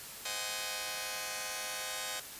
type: chord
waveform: 5% pulse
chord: Ab dominant seventh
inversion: first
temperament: just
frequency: 519.1 / 623 / 747.5 / 830.6 Hz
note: C5 / Eb5 / Gb5 / Ab5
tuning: -14 / +2 / +17 / 0 cents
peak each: -31 dBFS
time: 0.25-2.2 s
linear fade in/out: 5 ms
effects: white hiss -46 dBFS RMS until 2.39 s + resampled to 32000 Hz